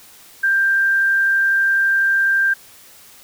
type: tone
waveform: sine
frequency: 1583 Hz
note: G6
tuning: 17 cents sharp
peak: -13 dBFS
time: 0.43-2.54 s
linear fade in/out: 10 ms
effects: white hiss -45 dBFS RMS until 3.23 s